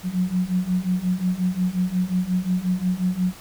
sine beating tone pair, 179.5 / 185.1 Hz, F3 / F#3, +48 / +1 cents, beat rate 5.6 Hz, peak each -24 / -22 dBFS, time 0.03-3.34 s, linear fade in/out 50 ms, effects pink hiss -43 dBFS RMS until 3.4 s

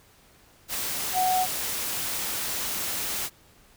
sine tone in noise, 740 Hz, F#5, in tune, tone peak -21 dBFS, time 1.13-1.47 s, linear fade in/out 50 ms, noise white, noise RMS -30 dBFS, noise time 0.68-3.3 s, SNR +6 dB, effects pink hiss -57 dBFS RMS until 3.76 s

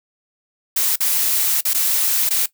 blue noise with dropouts, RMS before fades -18 dBFS, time 0.76-2.46 s, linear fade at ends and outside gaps 5 ms, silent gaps 0.959-1.004 / 1.609-1.651 / 1.734-1.745 / 2.292-2.306 s, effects noise-tail reverb RT60 0.1 s tail -17 dB re dry

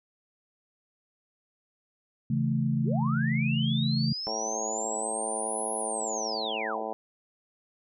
sine chord, A major, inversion first, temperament just, 137.5 / 165 / 220 Hz, C#3 / E3 / A3, -14 / +2 / 0 cents, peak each -27 / -31 / -28 dBFS, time 2.3-4.13 s, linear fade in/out 5 ms
sine linear two-way sweep, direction up then down, 239.8 to 10548 to 239.8 Hz, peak -32 dBFS, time 2.83-6.83 s, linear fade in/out 50 ms, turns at 5.73 s
harmonic tone, 110 Hz, A2, in tune, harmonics 2 / 3 / 4 / 5 / 6 / 7 / 8 / 9, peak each -43 / -43 / -38 / -38 / -38 / -36 / -42 / -43 dBFS, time 4.27-6.93 s, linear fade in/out 0 ms
effects none

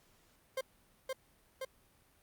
40% pulse tone with echo, 526 Hz, C5, 9 cents sharp, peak -33 dBFS, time 0.57-0.61 s, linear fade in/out 5 ms, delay 520 ms, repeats 2, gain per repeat -2 dB, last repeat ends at 1.65 s, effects pink hiss -68 dBFS RMS until 2.22 s + Opus 48 kbps

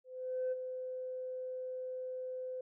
sine tone with ADSR envelope, 511 Hz, C5, 41 cents flat, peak -30 dBFS, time 0.04-2.61 s, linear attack 480 ms, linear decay 24 ms, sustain -8 dB, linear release 4 ms, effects tanh soft clip ceiling -29 dBFS

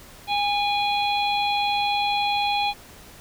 harmonic tone with a mistuned harmonic, 819 Hz, G#5, 24 cents flat, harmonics 1 / 3 / 4 / 5, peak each -22 / -28 / -29 / -31 dBFS, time 0.27-2.74 s, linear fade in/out 50 ms, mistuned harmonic 4, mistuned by +43 cents, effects pink hiss -46 dBFS RMS until 3.2 s

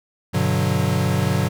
square chord, G major seventh, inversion none, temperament equal, 98 / 123.47 / 146.83 / 185 Hz, G2 / B2 / D3 / F#3, 0 / 0 / 0 / 0 cents, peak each -24 dBFS, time 0.33-1.49 s, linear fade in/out 20 ms, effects none

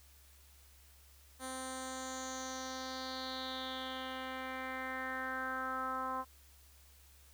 10% pulse tone with low-pass filter sweep, 260.3 Hz, C4, 9 cents flat, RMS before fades -41 dBFS, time 1.39-6.25 s, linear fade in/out 50 ms, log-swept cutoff 10000 to 1100 Hz, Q 4.6, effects added 69 Hz sine -61 dBFS peak until 7.33 s + white hiss -64 dBFS RMS until 7.33 s

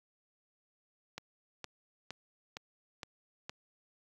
click train, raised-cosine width 0.2 ms, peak -23 dBFS, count 6, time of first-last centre 1.18-3.495 s, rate 2.16 Hz, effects high-pass 60 Hz 12 dB/octave + 10-bit

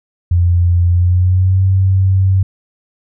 sine tone with pitch glide, 87.31 to 95.21 Hz, F2 to G2, 0 to -50 cents, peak -8 dBFS, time 0.31-2.43 s, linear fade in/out 5 ms, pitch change +150 cents, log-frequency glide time 0.89-1.63 s, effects none

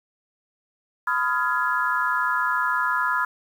sine chord, F half-diminished seventh, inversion second, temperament just, 1005.8 / 1257.2 / 1396.9 / 1676.3 Hz, Cb6 / Eb6 / F6 / Ab6, +31 / +18 / 0 / +16 cents, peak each -25 / -27 / -25 / -27 dBFS, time 1.07-3.25 s, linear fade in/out 5 ms, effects 8-bit

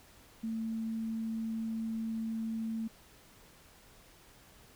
sine tone, 223.9 Hz, A3, 30 cents sharp, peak -33 dBFS, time 0.43-2.88 s, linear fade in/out 10 ms, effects pink hiss -59 dBFS RMS until 4.75 s

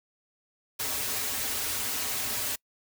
white noise with comb filter, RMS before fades -31 dBFS, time 0.79-2.56 s, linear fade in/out 10 ms, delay 5.8 ms, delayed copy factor -1, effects noise-tail reverb RT60 0.1 s tail -26 dB re dry

